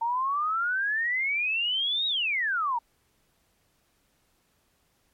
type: exponential two-way sweep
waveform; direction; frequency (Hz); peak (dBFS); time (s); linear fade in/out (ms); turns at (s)
sine; up then down; 905 to 3839 to 905; -24; 0.01-2.79; 10; 2.07
effects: pink hiss -69 dBFS RMS until 5.13 s + MP3 64 kbps